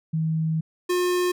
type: tone pair in turn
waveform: sine / square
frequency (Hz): 159.7 / 358.5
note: D#3 / F4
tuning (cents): +45 / +45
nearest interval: octave + major second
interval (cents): 1400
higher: second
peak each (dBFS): -21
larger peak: neither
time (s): 0.13-0.61 / 0.89-1.32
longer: first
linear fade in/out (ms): 10
effects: none